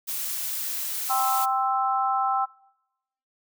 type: noise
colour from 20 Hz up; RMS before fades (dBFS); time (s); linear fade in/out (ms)
blue; -30; 0.07-1.46; 20
type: chord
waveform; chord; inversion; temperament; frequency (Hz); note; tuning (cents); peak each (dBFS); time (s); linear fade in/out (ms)
sine; C major; second; equal; 784 / 1046.5 / 1318.5; G5 / C6 / E6; 0 / 0 / 0; -24 / -29 / -26; 1.09-2.46; 20
effects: noise-tail reverb RT60 0.9 s tail -24 dB re dry